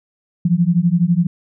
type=beating tone pair; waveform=sine; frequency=167.2 / 179.2 Hz; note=E3 / F3; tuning=+25 / +45 cents; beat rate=12 Hz; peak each=-15 dBFS; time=0.45-1.27 s; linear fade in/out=5 ms; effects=none